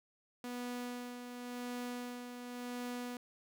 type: tone with tremolo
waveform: sawtooth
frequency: 245.1 Hz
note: B3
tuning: 13 cents flat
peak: -35 dBFS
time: 0.44-3.17 s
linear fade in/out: 2 ms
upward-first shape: sine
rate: 0.92 Hz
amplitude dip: 50%
effects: none